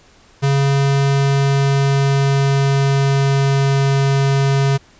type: tone with pitch glide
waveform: square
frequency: 138.59 to 137.55 Hz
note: C#3 to C#3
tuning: 0 to -13 cents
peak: -13 dBFS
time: 0.42-4.78 s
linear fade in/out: 20 ms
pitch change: -13 cents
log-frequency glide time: 1.1-3.92 s
effects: pink hiss -49 dBFS RMS until 4.99 s + resampled to 16000 Hz